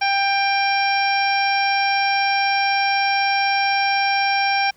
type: harmonic tone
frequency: 792 Hz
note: G5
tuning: 18 cents sharp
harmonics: 1 / 2 / 3 / 4 / 5 / 6 / 7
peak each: -19 / -25 / -22 / -33 / -36 / -35 / -26 dBFS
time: 0.01-4.71 s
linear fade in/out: 10 ms
effects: pink hiss -57 dBFS RMS until 4.76 s